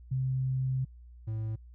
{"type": "tone pair in turn", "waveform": ["sine", "triangle"], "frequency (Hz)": [130.81, 110], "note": ["C3", "A2"], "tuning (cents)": [0, 0], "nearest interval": "minor third", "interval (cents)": 300, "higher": "first", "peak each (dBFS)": [-27, -29], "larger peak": "first", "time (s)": [[0.11, 0.85], [1.27, 1.56]], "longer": "first", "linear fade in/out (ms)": 10, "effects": ["added 60 Hz sine -48 dBFS peak until 1.74 s"]}